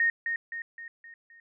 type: tone with echo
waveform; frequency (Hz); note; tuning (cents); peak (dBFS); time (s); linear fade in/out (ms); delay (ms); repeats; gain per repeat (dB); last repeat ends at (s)
sine; 1851; A#6; -13; -21; 0-0.1; 2; 260; 5; -6; 1.4
effects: none